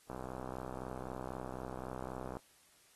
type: click train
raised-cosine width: 1 ms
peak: -29 dBFS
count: 146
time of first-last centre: 0.1-2.369 s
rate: 63.9 Hz
effects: white hiss -66 dBFS RMS until 2.95 s + AAC 32 kbps